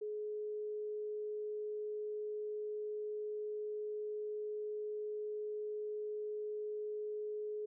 sine tone, 422.8 Hz, G#4, 31 cents sharp, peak -38 dBFS, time 0.01-7.66 s, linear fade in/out 10 ms, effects none

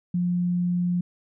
sine tone, 176.9 Hz, F3, 23 cents sharp, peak -21 dBFS, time 0.14-1.01 s, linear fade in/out 5 ms, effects none

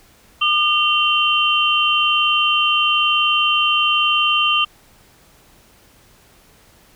sine tone cluster, 1207 / 2759 / 3100 Hz, D6 / F7 / G7, +47 / -22 / -20 cents, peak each -18 dBFS, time 0.41-4.65 s, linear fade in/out 10 ms, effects pink hiss -51 dBFS RMS until 6.95 s

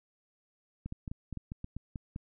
clicks, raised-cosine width 5 ms, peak -26 dBFS, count 11, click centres 0.86 / 0.924 / 1.078 / 1.115 / 1.327 / 1.373 / 1.519 / 1.644 / 1.766 / 1.958 / 2.161 s, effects none

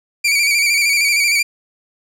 sawtooth tone with vibrato, 2315 Hz, D7, 25 cents flat, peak -9 dBFS, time 0.24-1.43 s, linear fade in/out 10 ms, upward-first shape square, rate 13 Hz, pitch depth 46 cents each way, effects low-pass 11000 Hz 12 dB/octave

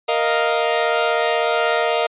sawtooth chord, Bb suspended fourth, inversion none, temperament equal, 466.2 / 622.3 / 698.5 Hz, Bb4 / Eb5 / F5, 0 / 0 / 0 cents, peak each -17 dBFS, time 0.08-2.07 s, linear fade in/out 10 ms, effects resampled to 8000 Hz

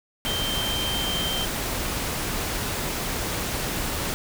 sine tone in noise, 3136 Hz, G7, in tune, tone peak -27 dBFS, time 0.26-1.45 s, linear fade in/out 0 ms, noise pink, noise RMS -28 dBFS, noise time 0.25-4.14 s, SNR -2 dB, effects none

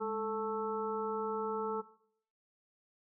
harmonic tone with a mistuned harmonic, 220 Hz, A3, in tune, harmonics 1 / 2 / 4 / 5 / 6, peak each -43 / -35 / -40 / -46 / -41 dBFS, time 0-1.82 s, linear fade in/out 20 ms, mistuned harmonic 1, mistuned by -96 cents, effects noise-tail reverb RT60 0.6 s tail -17 dB re dry

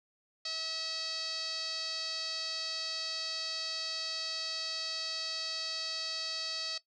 5% pulse tone with low-pass filter, 645 Hz, E5, 38 cents flat, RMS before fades -37 dBFS, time 0.45-6.78 s, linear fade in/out 5 ms, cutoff 4700 Hz, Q 6.5, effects noise-tail reverb RT60 0.1 s tail -17 dB re dry

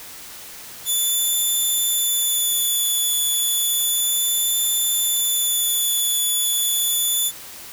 5% pulse tone with vibrato, 3482 Hz, A7, 19 cents flat, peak -11 dBFS, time 0.85-7.32 s, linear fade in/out 50 ms, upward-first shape sine, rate 0.32 Hz, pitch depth 16 cents each way, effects white hiss -38 dBFS RMS until 7.72 s

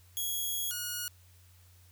5% pulse tone pair in turn, 3322 / 1446 Hz, G#7 / F#6, 0 / -40 cents, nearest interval octave + major second, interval 1440 cents, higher first, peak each -23 dBFS, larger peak neither, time 0.17-0.71 / 0.71-1.08 s, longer first, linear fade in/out 0 ms, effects added 90 Hz sine -57 dBFS peak until 1.91 s + white hiss -64 dBFS RMS until 1.91 s

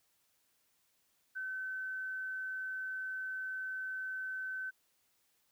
sine tone, 1527 Hz, G6, 46 cents flat, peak -37 dBFS, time 1.35-4.71 s, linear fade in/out 20 ms, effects white hiss -75 dBFS RMS until 5.51 s

